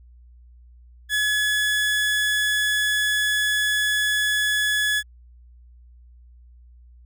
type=tone; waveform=30% pulse; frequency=1700 Hz; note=G#6; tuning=40 cents sharp; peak=-17 dBFS; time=1.09-5.03 s; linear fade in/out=50 ms; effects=added 60 Hz sine -46 dBFS peak until 7.05 s